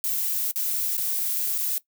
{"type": "noise with dropouts", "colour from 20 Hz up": "violet", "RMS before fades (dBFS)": -26, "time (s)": [0.04, 1.78], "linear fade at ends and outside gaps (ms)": 0, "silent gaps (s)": [[0.512, 0.559], [0.968, 0.978], [1.579, 1.585]], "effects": ["noise-tail reverb RT60 0.1 s tail -18 dB re dry"]}